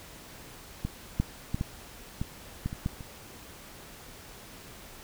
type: clicks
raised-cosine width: 5 ms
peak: -18 / -12 / -16 / -17 / -18 / -17 / -23 / -16 / -29 dBFS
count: 9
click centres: 0.85 / 1.2 / 1.545 / 1.611 / 2.215 / 2.66 / 2.729 / 2.861 / 3.008 s
effects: pink hiss -48 dBFS RMS until 5.03 s